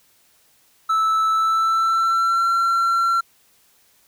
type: tone with pitch glide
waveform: triangle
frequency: 1312 to 1360.6 Hz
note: E6 to F6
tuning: -9 to -46 cents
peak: -14 dBFS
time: 0.89-3.21 s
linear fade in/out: 10 ms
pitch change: +63 cents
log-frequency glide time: 1.3-2.48 s
effects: white hiss -58 dBFS RMS until 4.07 s